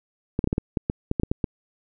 clicks, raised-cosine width 3 ms, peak -9 dBFS, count 12, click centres 0.391 / 0.442 / 0.474 / 0.529 / 0.581 / 0.772 / 0.899 / 1.114 / 1.198 / 1.234 / 1.315 / 1.442 s, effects none

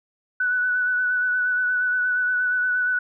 sine tone with vibrato, 1487 Hz, F#6, 8 cents sharp, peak -19 dBFS, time 0.4-2.99 s, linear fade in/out 5 ms, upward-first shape sine, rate 8.5 Hz, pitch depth 23 cents each way, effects none

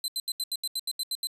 sawtooth tone bursts, 4060 Hz, B7, 47 cents sharp, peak -25 dBFS, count 11, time 0.04-1.271 s, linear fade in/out 2 ms, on 41 ms, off 78 ms, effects resampled to 32000 Hz

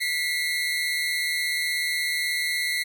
30% pulse tone pair together, 1975.5 / 2132 Hz, B6 / C7, 0 / +32 cents, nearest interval minor second, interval 132 cents, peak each -24 dBFS, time 0-2.84 s, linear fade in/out 20 ms, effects none

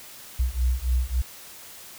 sine beating tone pair, 60.5 / 64.1 Hz, B1 / C2, -35 / -35 cents, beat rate 3.6 Hz, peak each -24 dBFS, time 0.39-1.22 s, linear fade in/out 10 ms, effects white hiss -44 dBFS RMS until 1.98 s

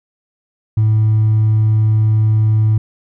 triangle tone with hard clipping, 108.6 Hz, A2, 22 cents flat, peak -9 dBFS, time 0.77-2.78 s, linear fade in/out 5 ms, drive 2 dB, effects none

